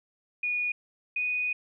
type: tone pair in turn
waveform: sine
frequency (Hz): 2454 / 2481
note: D#7 / D#7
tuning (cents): -25 / -6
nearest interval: unison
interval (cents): 19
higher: second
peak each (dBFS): -26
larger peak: neither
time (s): 0.43-0.72 / 1.16-1.53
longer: second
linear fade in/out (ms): 5
effects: none